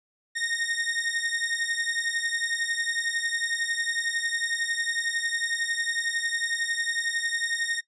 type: beating tone pair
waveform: sawtooth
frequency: 1846 / 1857 Hz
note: A#6 / A#6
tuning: -17 / -7 cents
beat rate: 11 Hz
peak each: -26 / -26 dBFS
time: 0.35-7.81 s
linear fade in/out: 20 ms
effects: noise-tail reverb RT60 0.1 s tail -17 dB re dry + resampled to 22050 Hz